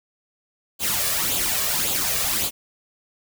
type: noise with flanger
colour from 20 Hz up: white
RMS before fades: -23 dBFS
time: 0.79-2.51 s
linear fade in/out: 50 ms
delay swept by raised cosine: 0.26 to 1.76 ms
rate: 1.8 Hz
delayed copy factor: +0.6
effects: none